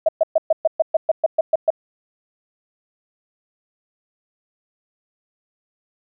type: tone bursts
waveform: sine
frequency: 640 Hz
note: D#5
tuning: 49 cents sharp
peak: -11 dBFS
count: 12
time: 0.06-1.704 s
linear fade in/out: 5 ms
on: 27 ms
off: 120 ms
effects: none